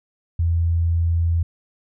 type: tone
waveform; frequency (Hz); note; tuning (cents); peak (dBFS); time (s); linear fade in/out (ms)
sine; 84; E2; +33; -16; 0.39-1.43; 5
effects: none

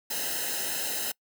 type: noise with comb filter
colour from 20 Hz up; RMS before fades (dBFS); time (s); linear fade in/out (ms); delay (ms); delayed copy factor
white; -31; 0.1-1.12; 10; 0.87; -1
effects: noise-tail reverb RT60 0.1 s tail -25 dB re dry

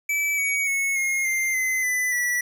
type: tone with pitch steps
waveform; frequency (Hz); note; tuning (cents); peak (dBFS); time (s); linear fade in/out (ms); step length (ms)
square; 2305 / 2251 / 2198 / 2147 / 2097 / 2048 / 1999.7 / 1952.9; D7 / C#7 / C#7 / C7 / C7 / C7 / B6 / B6; -33 / +26 / -15 / +44 / +3 / -38 / +21 / -20; -22; 0.09-2.41; 5; 290
effects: none

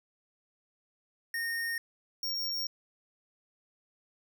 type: tone pair in turn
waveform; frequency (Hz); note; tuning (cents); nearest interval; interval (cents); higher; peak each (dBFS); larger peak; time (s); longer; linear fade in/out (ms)
square; 1844 / 5551; A#6 / F8; -19 / -11; octave + perfect fifth; 1908; second; -32 / -32; neither; 1.34-1.78 / 2.23-2.67; neither; 2
effects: 12-bit

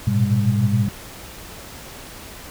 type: tone cluster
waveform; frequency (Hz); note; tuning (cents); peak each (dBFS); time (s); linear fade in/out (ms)
sine; 104.7 / 116.7 / 123.8 / 200.6; G#2 / A#2 / B2 / G3; +15 / +2 / +5 / +40; -21; 0.07-0.89; 5
effects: pink hiss -38 dBFS RMS until 2.5 s

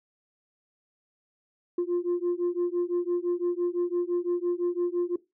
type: beating tone pair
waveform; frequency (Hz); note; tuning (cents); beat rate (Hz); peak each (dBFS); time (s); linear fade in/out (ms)
sine; 348.4 / 354.3; F4 / F4; -4 / +25; 5.9; -26; 1.78-5.16; 5
effects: noise-tail reverb RT60 0.2 s tail -19 dB re dry + tanh soft clip ceiling -21 dBFS

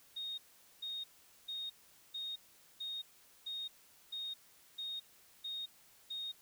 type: tone bursts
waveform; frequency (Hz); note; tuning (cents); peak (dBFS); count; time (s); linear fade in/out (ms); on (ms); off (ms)
sine; 3717; A#7; -6; -39; 10; 0.16-6.32; 10; 220; 440
effects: white hiss -64 dBFS RMS until 6.41 s

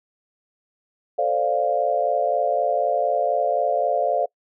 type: chord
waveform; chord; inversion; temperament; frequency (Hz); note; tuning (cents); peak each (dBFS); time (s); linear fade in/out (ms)
sine; D minor seventh; second; equal; 440 / 523.3 / 587.3 / 698.5; A4 / C5 / D5 / F5; 0 / 0 / 0 / 0; -28 / -25 / -23 / -22; 1.18-4.26; 10
effects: noise-tail reverb RT60 0.1 s tail -24 dB re dry

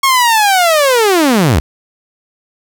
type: linear sweep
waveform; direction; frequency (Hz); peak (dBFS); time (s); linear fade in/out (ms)
sawtooth; down; 1100 to 59.9; -4; 0.03-1.6; 5
effects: 7-bit

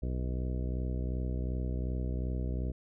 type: harmonic tone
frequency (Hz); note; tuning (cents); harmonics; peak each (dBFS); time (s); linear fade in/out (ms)
62.7; B1; +27; 1 / 2 / 3 / 4 / 5 / 6 / 7 / 8 / 10; -32 / -38 / -42 / -44 / -46 / -48 / -49 / -50 / -52; 0.02-2.72; 10
effects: none

